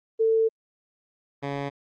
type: tone pair in turn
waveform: sine / 10% pulse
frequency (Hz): 446.8 / 140.73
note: A4 / C#3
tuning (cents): +27 / +27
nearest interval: octave + minor sixth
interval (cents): 2000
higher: first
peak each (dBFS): -18 / -20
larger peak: first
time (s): 0.19-0.49 / 1.42-1.7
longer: first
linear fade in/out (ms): 20
effects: low-pass 3000 Hz 12 dB/octave + Opus 24 kbps